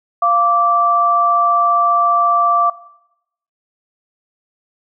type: tone pair together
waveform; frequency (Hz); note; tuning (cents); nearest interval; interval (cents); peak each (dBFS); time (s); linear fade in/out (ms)
sine; 694 / 1167.2; F5 / D6; -11 / -11; major sixth; 900; -16 / -12; 0.22-2.7; 5
effects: noise-tail reverb RT60 0.8 s tail -17 dB re dry